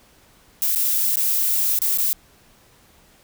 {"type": "noise with dropouts", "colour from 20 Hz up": "violet", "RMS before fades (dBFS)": -20, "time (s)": [0.62, 2.13], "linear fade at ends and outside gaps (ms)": 0, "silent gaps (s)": [[0.75, 0.759], [1.157, 1.17], [1.789, 1.818], [1.974, 1.985]], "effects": ["pink hiss -54 dBFS RMS until 3.23 s"]}